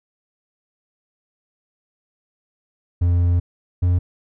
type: tone pair in turn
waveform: triangle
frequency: 87.31 / 88.84 Hz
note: F2 / F2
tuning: 0 / +30 cents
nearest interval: unison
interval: 30 cents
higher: second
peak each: -12 dBFS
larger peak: neither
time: 3.01-3.4 / 3.82-3.99 s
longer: first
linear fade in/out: 10 ms
effects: none